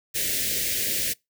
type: band-stop noise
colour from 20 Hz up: white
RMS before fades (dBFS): -26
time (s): 0.14-1.14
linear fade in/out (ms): 20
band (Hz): 590 to 1700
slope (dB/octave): 48
effects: noise-tail reverb RT60 0.2 s tail -25 dB re dry